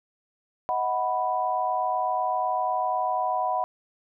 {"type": "chord", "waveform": "sine", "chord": "B major", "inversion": "first", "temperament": "equal with one note detuned", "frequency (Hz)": [632, 740, 987.8], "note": ["D#5", "F#5", "B5"], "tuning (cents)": [27, 0, 0], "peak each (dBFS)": [-31, -26, -27], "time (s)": [0.69, 3.64], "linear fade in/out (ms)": 0, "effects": []}